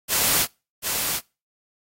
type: noise with echo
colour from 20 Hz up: white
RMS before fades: -20 dBFS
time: 0.08-0.47 s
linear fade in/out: 50 ms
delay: 740 ms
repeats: 1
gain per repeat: -4 dB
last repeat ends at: 1.21 s
effects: noise-tail reverb RT60 0.3 s tail -26 dB re dry + AAC 48 kbps